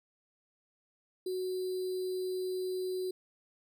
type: tone with sample-and-hold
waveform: sine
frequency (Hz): 370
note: F#4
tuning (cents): 0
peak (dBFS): -32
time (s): 1.26-3.11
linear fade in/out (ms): 5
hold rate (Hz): 4410
effects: none